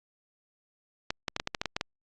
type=clicks; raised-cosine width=0.2 ms; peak=-12 dBFS; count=10; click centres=1.105 / 1.282 / 1.364 / 1.399 / 1.474 / 1.548 / 1.615 / 1.657 / 1.765 / 1.811 s; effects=low-pass 7000 Hz 12 dB/octave + Opus 48 kbps